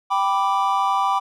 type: chord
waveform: triangle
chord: G major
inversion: none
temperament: equal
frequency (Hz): 784 / 987.8 / 1174.7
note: G5 / B5 / D6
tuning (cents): 0 / 0 / 0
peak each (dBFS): -20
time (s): 0.1-1.2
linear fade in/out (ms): 20
effects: none